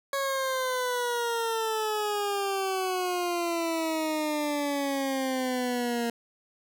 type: exponential sweep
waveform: 20% pulse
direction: down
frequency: 554.4 to 233.1 Hz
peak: -22 dBFS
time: 0.13-6.1 s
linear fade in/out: 2 ms
effects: none